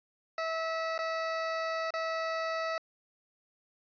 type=tone with dropouts; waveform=20% pulse; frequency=650 Hz; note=E5; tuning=24 cents flat; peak=-26 dBFS; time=0.38-2.78 s; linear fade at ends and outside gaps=2 ms; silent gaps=0.979-0.989 / 1.906-1.938 s; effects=resampled to 11025 Hz + 11-bit